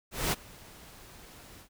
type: noise with ADSR envelope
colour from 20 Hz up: pink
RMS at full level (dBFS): -27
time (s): 0.11-1.69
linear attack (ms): 210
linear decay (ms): 29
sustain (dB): -24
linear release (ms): 86
effects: none